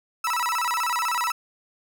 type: tone with vibrato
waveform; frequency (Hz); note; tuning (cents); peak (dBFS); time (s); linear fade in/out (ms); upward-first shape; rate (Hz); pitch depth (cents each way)
35% pulse; 1130; C#6; +33; -21; 0.24-1.32; 5; square; 16; 260
effects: none